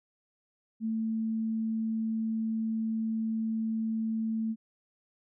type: tone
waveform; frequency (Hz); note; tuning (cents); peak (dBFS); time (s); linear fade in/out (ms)
sine; 222.5; A3; +20; -28; 0.8-4.56; 50
effects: none